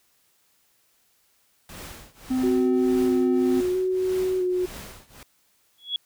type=noise with tremolo; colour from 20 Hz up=pink; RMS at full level=-38 dBFS; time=1.69-5.23 s; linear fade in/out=2 ms; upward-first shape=triangle; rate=1.7 Hz; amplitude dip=95%
type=tone; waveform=triangle; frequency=257.6 Hz; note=C4; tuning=27 cents flat; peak=-19 dBFS; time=2.3-3.61 s; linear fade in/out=10 ms
type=tone with vibrato; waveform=sine; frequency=367.7 Hz; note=F#4; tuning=11 cents flat; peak=-21 dBFS; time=2.43-4.66 s; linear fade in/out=10 ms; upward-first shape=square; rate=0.76 Hz; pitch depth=19 cents each way
type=tone with exponential growth; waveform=sine; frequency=3356 Hz; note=G#7; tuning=17 cents sharp; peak=-20 dBFS; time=5.78-5.96 s; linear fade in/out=2 ms; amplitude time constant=39 ms
effects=white hiss -65 dBFS RMS until 6.05 s